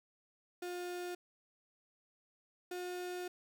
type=tone pair in turn; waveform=35% pulse; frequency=355.5 / 359.2 Hz; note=F4 / F4; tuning=+31 / +49 cents; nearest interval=unison; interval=18 cents; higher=second; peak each=-38 / -38 dBFS; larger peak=neither; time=0.62-1.15 / 2.71-3.28 s; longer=second; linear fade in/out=5 ms; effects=none